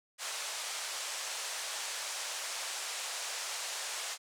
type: band-pass noise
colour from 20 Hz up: white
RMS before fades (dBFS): -39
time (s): 0.18-4.18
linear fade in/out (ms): 50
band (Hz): 530 to 8500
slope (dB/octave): 24
effects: none